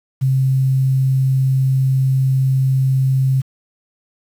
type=tone with quantisation; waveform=sine; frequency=132.6 Hz; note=C3; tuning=23 cents sharp; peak=-12 dBFS; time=0.21-3.42 s; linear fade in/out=20 ms; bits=7; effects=none